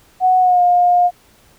sine tone with pitch glide, 740 to 710.7 Hz, F#5 to F5, 0 to +30 cents, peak -9 dBFS, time 0.2-1.11 s, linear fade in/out 50 ms, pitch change -70 cents, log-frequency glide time 0.39-0.62 s, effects pink hiss -51 dBFS RMS until 1.58 s

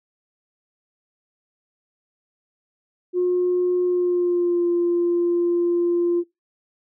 sine tone with pitch glide, 359.2 to 346.8 Hz, F4 to F4, +49 to -12 cents, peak -16 dBFS, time 3.13-6.24 s, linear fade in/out 50 ms, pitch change -61 cents, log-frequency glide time 3.83-4.67 s, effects noise-tail reverb RT60 0.2 s tail -22 dB re dry + tanh soft clip ceiling -13 dBFS

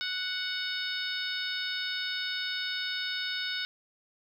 harmonic tone, 740 Hz, F#5, in tune, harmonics 2 / 3 / 4 / 5 / 6 / 7, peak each -36 / -40 / -40 / -35 / -41 / -41 dBFS, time 0.01-3.65 s, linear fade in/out 0 ms, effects 10-bit

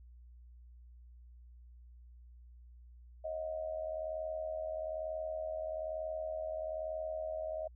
sine tone with amplitude modulation, 632 Hz, D#5, 27 cents sharp, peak -33 dBFS, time 3.24-7.68 s, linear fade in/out 10 ms, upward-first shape sine, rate 81.1 Hz, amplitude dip 70%, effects added 60 Hz sine -53 dBFS peak until 7.75 s

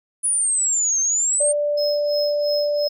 sine exponential two-way sweep, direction down then up, 9956 to 6280 to 8840 Hz, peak -17 dBFS, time 0.23-1.53 s, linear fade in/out 20 ms, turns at 1 s
sine tone, 587.3 Hz, D5, in tune, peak -18 dBFS, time 1.4-2.88 s, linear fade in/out 10 ms
triangle tone with tremolo, 5150 Hz, E8, 41 cents flat, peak -22 dBFS, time 1.77-2.89 s, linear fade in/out 10 ms, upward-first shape sine, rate 2.9 Hz, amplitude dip 85%
effects none

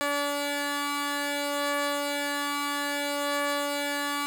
10% pulse tone pair together, 287.3 / 574 Hz, D4 / D5, -38 / -40 cents, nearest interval octave, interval 1198 cents, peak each -21 / -23 dBFS, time 0.01-4.26 s, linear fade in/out 0 ms, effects none

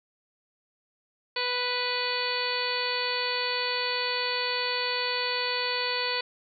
harmonic tone, 493.9 Hz, B4, in tune, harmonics 1 / 2 / 3 / 4 / 5 / 6 / 7 / 8 / 9, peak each -34 / -34 / -37 / -35 / -34 / -38 / -38 / -38 / -32 dBFS, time 1.36-6.21 s, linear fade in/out 5 ms, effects none

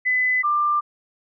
sine tone pair in turn, 2009 / 1189.1 Hz, B6 / D6, +29 / +21 cents, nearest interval major sixth, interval 908 cents, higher first, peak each -17 dBFS, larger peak neither, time 0.05-0.43 / 0.43-0.81 s, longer neither, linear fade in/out 20 ms, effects none

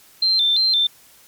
sine tone with vibrato, 3840 Hz, B7, 49 cents flat, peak -14 dBFS, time 0.22-0.87 s, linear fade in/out 5 ms, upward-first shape square, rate 2.9 Hz, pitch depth 130 cents each way, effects white hiss -50 dBFS RMS until 1.27 s + MP3 96 kbps

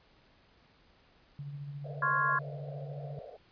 sine tone with tremolo, 142.8 Hz, D3, 48 cents flat, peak -37 dBFS, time 1.39-3.19 s, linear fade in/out 0 ms, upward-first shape sine, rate 14 Hz, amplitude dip 40%
white band-pass noise, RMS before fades -47 dBFS, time 1.84-3.37 s, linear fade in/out 5 ms, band 440 to 700 Hz, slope 96 dB/octave
sine chord, Db major seventh, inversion third, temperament equal, 1046.5 / 1108.7 / 1396.9 / 1661.2 Hz, C6 / Db6 / F6 / Ab6, 0 / 0 / 0 / 0 cents, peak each -31 / -32 / -33 / -31 dBFS, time 2.02-2.39 s, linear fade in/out 5 ms
effects pink hiss -64 dBFS RMS until 3.51 s + resampled to 11025 Hz

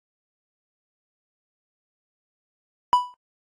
triangle tone with exponential decay, 987.8 Hz, B5, in tune, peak -8 dBFS, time 2.93-3.14 s, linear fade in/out 0 ms, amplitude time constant 45 ms, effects AAC 32 kbps

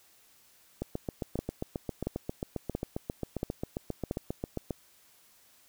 two click trains, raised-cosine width 2 ms, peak -17 / -19 dBFS, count 5 / 30, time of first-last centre 1.39-4.111 / 0.82-4.707 s, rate 1.47 / 7.46 Hz, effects white hiss -62 dBFS RMS until 5.68 s

